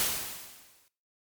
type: noise with exponential decay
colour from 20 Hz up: white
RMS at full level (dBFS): -26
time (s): 0-0.88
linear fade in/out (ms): 0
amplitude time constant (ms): 190
effects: noise-tail reverb RT60 0.4 s tail -18 dB re dry + MP3 96 kbps